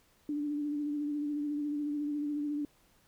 sine tone with vibrato, 293.7 Hz, D4, in tune, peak -31 dBFS, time 0.29-2.65 s, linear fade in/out 2 ms, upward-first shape sine, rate 14 Hz, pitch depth 30 cents each way, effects pink hiss -67 dBFS RMS until 3.07 s

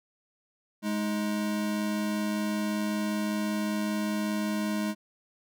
square tone pair together, 209.4 / 314.6 Hz, G#3 / D#4, +15 / +19 cents, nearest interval perfect fifth, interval 704 cents, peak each -29 / -35 dBFS, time 0.82-4.95 s, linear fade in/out 50 ms, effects none

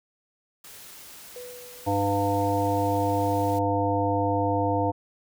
white noise, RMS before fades -45 dBFS, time 0.64-3.59 s, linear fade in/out 5 ms
sine tone with exponential decay, 493.5 Hz, B4, 1 cent flat, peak -36 dBFS, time 1.36-2.79 s, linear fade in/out 2 ms, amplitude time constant 310 ms
harmonic tone, 100 Hz, G2, 35 cents sharp, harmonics 1 / 3 / 5 / 7 / 9, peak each -28 / -28 / -28 / -28 / -28 dBFS, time 1.86-4.92 s, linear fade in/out 20 ms
effects none

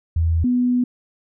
sine tone pair in turn, 82.3 / 247.1 Hz, E2 / B3, -2 / +1 cents, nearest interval octave + perfect fifth, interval 1903 cents, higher second, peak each -15 dBFS, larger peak neither, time 0.16-0.44 / 0.44-0.84 s, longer second, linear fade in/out 5 ms, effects none

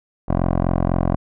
10% pulse tone with low-pass filter, 44 Hz, F1, 14 cents sharp, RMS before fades -19 dBFS, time 0.28-1.16 s, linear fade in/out 10 ms, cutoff 860 Hz, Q 1.5, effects none

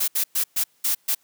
blue noise bursts at uneven times, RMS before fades -22 dBFS, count 6, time 0-0.08 / 0.15-0.24 / 0.35-0.44 / 0.56-0.64 / 0.84-0.95 / 1.08-1.15 s, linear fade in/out 10 ms, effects white hiss -63 dBFS RMS until 1.23 s + high-pass 100 Hz 12 dB/octave

